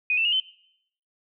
sine tone with pitch steps, 2489 / 2668 / 2859 / 3064 Hz, D#7 / E7 / F7 / G7, 0 / +20 / +40 / -40 cents, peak -20 dBFS, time 0.1-0.4 s, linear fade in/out 2 ms, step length 75 ms, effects noise-tail reverb RT60 0.7 s tail -20 dB re dry

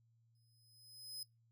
sawtooth tone with exponential growth, 5060 Hz, D#8, 28 cents sharp, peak -40 dBFS, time 0.35-1.23 s, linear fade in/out 2 ms, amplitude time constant 190 ms, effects noise-tail reverb RT60 0.2 s tail -21 dB re dry + added 115 Hz sine -70 dBFS peak until 1.51 s

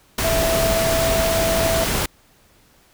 sine tone in noise, 659.3 Hz, E5, in tune, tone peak -19 dBFS, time 0.24-1.84 s, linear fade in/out 5 ms, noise pink, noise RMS -21 dBFS, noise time 0.18-2.06 s, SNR -1 dB, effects pink hiss -55 dBFS RMS until 2.93 s

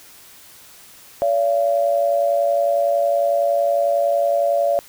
sine tone pair together, 571 / 681.9 Hz, D5 / F5, -49 / -42 cents, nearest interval minor third, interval 307 cents, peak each -17 / -19 dBFS, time 1.22-4.79 s, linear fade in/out 0 ms, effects white hiss -45 dBFS RMS until 4.88 s

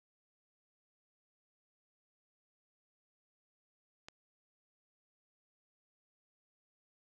click, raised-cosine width 0.2 ms, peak -30 dBFS, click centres 4.085 s, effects none

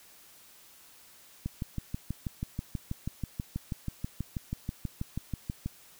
click train, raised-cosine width 5 ms, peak -20 dBFS, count 27, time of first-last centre 1.46-5.66 s, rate 6.19 Hz, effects white hiss -56 dBFS RMS until 5.99 s

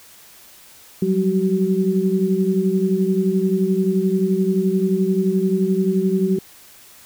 sine tone cluster, 183.4 / 194.9 / 378.7 Hz, F#3 / G3 / F#4, -15 / -10 / +40 cents, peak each -20 dBFS, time 1.02-6.39 s, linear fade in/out 5 ms, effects white hiss -46 dBFS RMS until 7.05 s

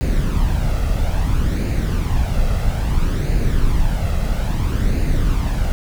brown noise with flanger, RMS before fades -17 dBFS, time 0.01-5.72 s, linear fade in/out 0 ms, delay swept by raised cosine 0.44 to 1.54 ms, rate 0.6 Hz, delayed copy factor +0.5, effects none

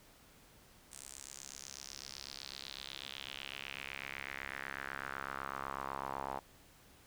sawtooth tone with band-pass filter sweep, 68 Hz, C#2, 33 cents flat, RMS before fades -45 dBFS, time 0.91-6.4 s, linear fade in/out 20 ms, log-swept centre 8600 to 860 Hz, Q 3.3, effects pink hiss -62 dBFS RMS until 7.06 s

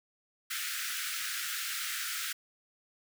pink high-pass noise, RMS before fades -36 dBFS, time 0.5-2.33 s, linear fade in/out 10 ms, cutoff 1300 Hz, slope 96 dB/octave, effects none

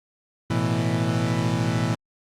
30% pulse chord, A suspended second, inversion none, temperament equal, 110 / 123.47 / 164.81 Hz, A2 / B2 / E3, 0 / 0 / 0 cents, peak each -23 dBFS, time 0.5-1.95 s, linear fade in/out 5 ms, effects low-pass 8000 Hz 12 dB/octave + Opus 32 kbps

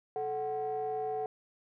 triangle ring-modulated tone, 154.6 Hz, D#3, 11 cents flat, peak -26 dBFS, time 0.16-1.26 s, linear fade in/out 0 ms, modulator 590 Hz, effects tanh soft clip ceiling -24 dBFS

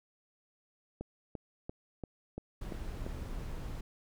click train, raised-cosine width 2 ms, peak -26 dBFS, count 7, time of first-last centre 1.01-3.065 s, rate 2.92 Hz
brown noise, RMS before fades -40 dBFS, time 2.61-3.81 s, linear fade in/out 5 ms
effects none

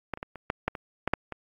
clicks, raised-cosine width 0.5 ms, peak -15 / -25 / -19 / -25 / -11 / -10 / -21 / -11 / -7 / -20 dBFS, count 10, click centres 0.137 / 0.174 / 0.229 / 0.357 / 0.501 / 0.68 / 0.752 / 1.076 / 1.136 / 1.323 s, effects AAC 32 kbps

